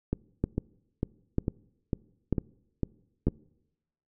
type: two click trains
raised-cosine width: 3 ms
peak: -12 / -14 dBFS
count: 4 / 8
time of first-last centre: 0.44-3.27 / 0.13-3.283 s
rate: 1.06 / 2.22 Hz
effects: noise-tail reverb RT60 0.9 s tail -24 dB re dry